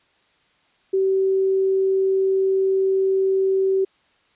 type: tone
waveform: sine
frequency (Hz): 383.8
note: G4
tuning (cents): -37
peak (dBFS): -16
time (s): 0.93-3.85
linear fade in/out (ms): 10
effects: white hiss -61 dBFS RMS until 4.35 s + resampled to 8000 Hz